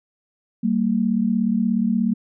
sine tone pair together, 193.5 / 230.3 Hz, G3 / A#3, -22 / -21 cents, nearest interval minor third, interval 301 cents, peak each -21 / -19 dBFS, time 0.63-2.14 s, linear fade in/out 10 ms, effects none

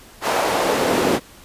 brown noise with high-pass filter sweep, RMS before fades -19 dBFS, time 0.21-1.2 s, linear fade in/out 50 ms, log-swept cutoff 730 to 300 Hz, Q 1.3, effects pink hiss -45 dBFS RMS until 1.44 s + resampled to 32000 Hz

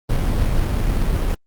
brown noise with sample-and-hold, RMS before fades -18 dBFS, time 0.09-1.35 s, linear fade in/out 10 ms, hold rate 4410 Hz, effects Opus 32 kbps

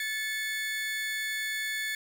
35% pulse tone pair together, 1740.6 / 2193 Hz, A6 / C#7, -19 / -19 cents, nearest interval major third, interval 400 cents, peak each -30 / -34 dBFS, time 0-1.95 s, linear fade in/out 2 ms, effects none

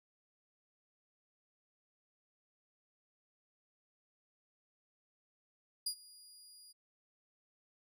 25% pulse tone with ADSR envelope, 4860 Hz, D#8, 42 cents flat, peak -28 dBFS, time 5.86-6.73 s, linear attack 7 ms, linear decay 79 ms, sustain -23 dB, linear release 20 ms, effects none

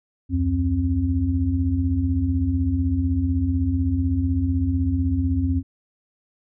sine tone cluster, 72.7 / 88.6 / 265.4 Hz, D2 / F2 / C4, -17 / +25 / +25 cents, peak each -27 / -21 / -23 dBFS, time 0.29-5.63 s, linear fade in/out 50 ms, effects none

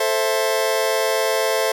sawtooth chord, A minor, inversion none, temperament just, 440 / 528 / 660 Hz, A4 / C5 / E5, 0 / +16 / +2 cents, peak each -18 dBFS, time 0-1.72 s, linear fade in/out 5 ms, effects none

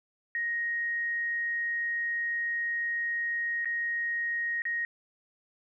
sine tone with dropouts, 1874 Hz, A#6, 9 cents sharp, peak -28 dBFS, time 0.35-4.85 s, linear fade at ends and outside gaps 1 ms, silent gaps 3.647-3.656 / 4.62-4.653 s, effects none

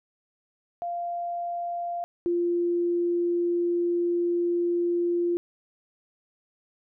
sine tone pair in turn, 694 / 347 Hz, F5 / F4, -11 / -11 cents, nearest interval octave, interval 1200 cents, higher first, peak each -28 / -22 dBFS, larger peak second, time 0.82-2.04 / 2.26-5.37 s, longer second, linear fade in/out 0 ms, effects none

